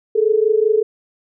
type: tone pair together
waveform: sine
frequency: 421.5 / 446.6 Hz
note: G#4 / A4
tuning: +26 / +26 cents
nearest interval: minor second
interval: 100 cents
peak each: -15 dBFS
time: 0.15-0.83 s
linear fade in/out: 10 ms
effects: none